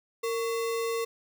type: tone with sample-and-hold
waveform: sine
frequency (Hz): 459.6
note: A#4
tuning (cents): -25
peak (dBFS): -27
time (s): 0.23-1.05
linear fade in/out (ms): 10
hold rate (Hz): 1575
effects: none